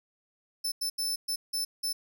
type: tone bursts at uneven times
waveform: sawtooth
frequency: 5280 Hz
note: E8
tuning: 2 cents sharp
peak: -26 dBFS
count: 6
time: 0.64-0.72 / 0.81-0.9 / 0.98-1.16 / 1.28-1.36 / 1.53-1.65 / 1.83-1.93 s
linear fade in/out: 10 ms
effects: none